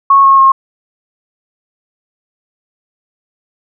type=tone with pitch steps; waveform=sine; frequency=1100 / 1088 / 1076.1 Hz; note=C#6 / C#6 / C6; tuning=-14 / -33 / +48 cents; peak=-3 dBFS; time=0.1-0.52 s; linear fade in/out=5 ms; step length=140 ms; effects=none